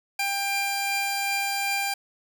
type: tone pair together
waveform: sawtooth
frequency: 795.2 / 2383 Hz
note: G5 / D7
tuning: +25 / +25 cents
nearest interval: octave + perfect fifth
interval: 1900 cents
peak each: -24 dBFS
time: 0.19-1.94 s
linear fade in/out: 5 ms
effects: none